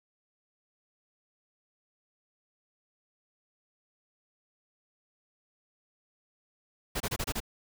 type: noise bursts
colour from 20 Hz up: pink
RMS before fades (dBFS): -32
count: 6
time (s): 6.95-7.403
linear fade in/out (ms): 10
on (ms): 53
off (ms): 27
effects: none